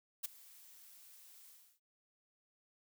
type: noise with ADSR envelope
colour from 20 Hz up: blue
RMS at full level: -36 dBFS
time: 0.23-1.8 s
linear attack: 19 ms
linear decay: 13 ms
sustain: -23 dB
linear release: 310 ms
effects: noise-tail reverb RT60 0.1 s tail -25 dB re dry